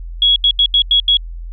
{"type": "tone bursts at uneven times", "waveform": "sine", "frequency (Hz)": 3336, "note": "G#7", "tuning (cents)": 7, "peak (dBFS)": -8, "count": 6, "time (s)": [[0.22, 0.36], [0.44, 0.51], [0.59, 0.66], [0.74, 0.82], [0.91, 1], [1.08, 1.17]], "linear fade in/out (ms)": 2, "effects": ["added 42 Hz sine -25 dBFS peak until 1.52 s"]}